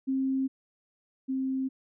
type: tone pair in turn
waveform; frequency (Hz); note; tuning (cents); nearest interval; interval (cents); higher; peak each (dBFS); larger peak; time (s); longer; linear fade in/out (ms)
sine; 266.1 / 264.1; C4 / C4; +29 / +16; unison; 13; first; -25 / -27; first; 0.07-0.48 / 1.28-1.69; neither; 20
effects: none